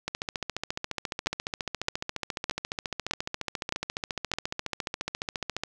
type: two click trains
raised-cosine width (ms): 0.2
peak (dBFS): -13 / -9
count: 81 / 6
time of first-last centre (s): 0.08-5.636 / 1.27-4.337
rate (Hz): 14.4 / 1.63
effects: none